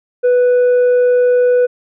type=tone with tanh clipping; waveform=sine; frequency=493.9 Hz; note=B4; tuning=in tune; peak=-9 dBFS; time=0.23-1.67 s; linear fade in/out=20 ms; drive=3 dB; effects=none